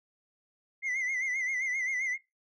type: tone with vibrato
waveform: sine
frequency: 2062 Hz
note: C7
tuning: 26 cents flat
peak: -26 dBFS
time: 0.82-2.18 s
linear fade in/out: 50 ms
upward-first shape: sine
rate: 7.6 Hz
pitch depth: 79 cents each way
effects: noise-tail reverb RT60 0.2 s tail -20 dB re dry + tanh soft clip ceiling -28 dBFS